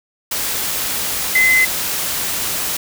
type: tone in noise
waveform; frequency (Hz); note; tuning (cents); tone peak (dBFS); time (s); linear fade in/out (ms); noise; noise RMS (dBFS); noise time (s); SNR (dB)
sine; 2044; C7; -41; -10; 1.35-1.65; 5; white; -21; 0.31-2.77; +8
effects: none